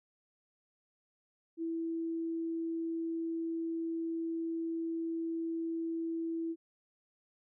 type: tone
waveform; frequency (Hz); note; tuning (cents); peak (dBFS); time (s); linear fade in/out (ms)
sine; 329.6; E4; 0; -33; 1.57-6.56; 50
effects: none